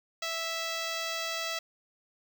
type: tone with notch filter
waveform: 5% pulse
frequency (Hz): 658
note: E5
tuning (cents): -3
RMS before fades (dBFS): -34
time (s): 0.22-1.59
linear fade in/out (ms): 5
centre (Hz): 9500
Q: 0.71
effects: none